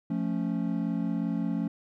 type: chord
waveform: triangle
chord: F augmented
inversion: none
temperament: equal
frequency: 174.61 / 220 / 277.2 Hz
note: F3 / A3 / C#4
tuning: 0 / 0 / 0 cents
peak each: -29 / -29 / -30 dBFS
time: 0.1-1.68 s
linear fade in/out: 5 ms
effects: none